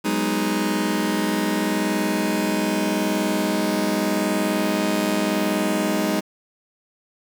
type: chord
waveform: sawtooth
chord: G# minor seventh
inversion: third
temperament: just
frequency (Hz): 186.89 / 207.7 / 249.2 / 311.5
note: F#3 / G#3 / B3 / D#4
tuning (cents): +18 / 0 / +16 / +2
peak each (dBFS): -24 / -20 / -25 / -20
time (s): 0.04-6.21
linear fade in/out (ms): 20
effects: 7-bit